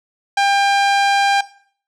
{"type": "tone", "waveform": "sawtooth", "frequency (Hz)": 798, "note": "G5", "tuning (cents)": 31, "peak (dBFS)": -9, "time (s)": [0.37, 1.41], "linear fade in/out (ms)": 5, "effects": ["noise-tail reverb RT60 0.5 s tail -17 dB re dry", "low-pass 6000 Hz 12 dB/octave"]}